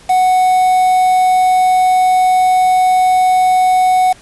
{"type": "tone with quantisation", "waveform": "triangle", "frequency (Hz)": 740, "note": "F#5", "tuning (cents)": 0, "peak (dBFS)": -6, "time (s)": [0.09, 4.13], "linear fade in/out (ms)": 10, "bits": 4, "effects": ["pink hiss -42 dBFS RMS until 4.21 s", "resampled to 24000 Hz"]}